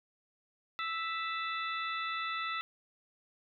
harmonic tone with a mistuned harmonic, 659.3 Hz, E5, in tune, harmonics 2 / 3 / 4 / 5 / 6, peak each -36 / -40 / -42 / -44 / -46 dBFS, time 0.79-2.61 s, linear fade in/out 0 ms, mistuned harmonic 5, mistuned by +110 cents, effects none

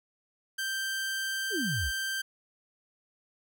sawtooth tone, 1568 Hz, G6, in tune, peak -27 dBFS, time 0.58-2.22 s, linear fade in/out 10 ms
sine exponential sweep, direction down, 480 to 51.3 Hz, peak -30 dBFS, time 1.5-1.92 s, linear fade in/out 50 ms
effects none

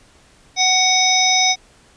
harmonic tone, 745 Hz, F#5, 12 cents sharp, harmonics 1 / 3 / 5 / 7 / 8, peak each -19 / -19 / -19 / -19 / -19 dBFS, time 0.56-1.56 s, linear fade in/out 50 ms, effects pink hiss -51 dBFS RMS until 1.96 s + resampled to 22050 Hz

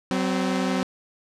sawtooth tone pair together, 188 / 259.2 Hz, F#3 / C4, +28 / -16 cents, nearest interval tritone, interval 556 cents, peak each -21 dBFS, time 0.11-0.83 s, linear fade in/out 0 ms, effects low-pass 7000 Hz 12 dB/octave

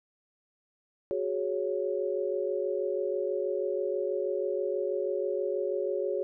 sine chord, F# suspended second, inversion none, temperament just, 370 / 416.2 / 555 Hz, F#4 / G#4 / C#5, 0 / +4 / +2 cents, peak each -32 dBFS, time 1.11-6.23 s, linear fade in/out 0 ms, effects none

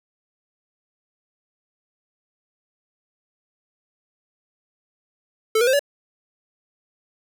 square tone with pitch steps, 440 / 479.8 / 523.3 / 570.6 Hz, A4 / A#4 / C5 / C#5, 0 / +50 / 0 / +50 cents, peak -16 dBFS, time 5.55-5.794 s, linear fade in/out 5 ms, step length 61 ms, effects none

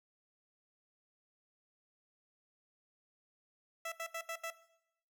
15% pulse tone bursts, 661 Hz, E5, 5 cents sharp, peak -32 dBFS, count 5, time 3.85-4.504 s, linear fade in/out 5 ms, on 70 ms, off 76 ms, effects noise-tail reverb RT60 0.8 s tail -17 dB re dry

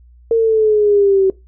sine linear sweep, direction down, 459.8 to 379.3 Hz, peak -9 dBFS, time 0.31-1.3 s, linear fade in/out 2 ms, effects noise-tail reverb RT60 0.2 s tail -20 dB re dry + added 60 Hz sine -42 dBFS peak until 1.47 s

